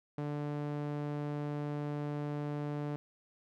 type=tone with band-pass filter; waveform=sawtooth; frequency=146.83 Hz; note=D3; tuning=in tune; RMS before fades=-37 dBFS; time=0.18-2.96 s; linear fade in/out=0 ms; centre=340 Hz; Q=0.51; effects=none